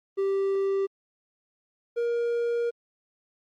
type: tone pair in turn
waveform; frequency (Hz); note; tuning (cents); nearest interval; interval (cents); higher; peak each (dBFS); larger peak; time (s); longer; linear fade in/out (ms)
triangle; 391.2 / 471.8; G4 / A#4; -4 / +21; minor third; 325; second; -21 / -22; first; 0.17-0.87 / 1.96-2.71; second; 20
effects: Opus 24 kbps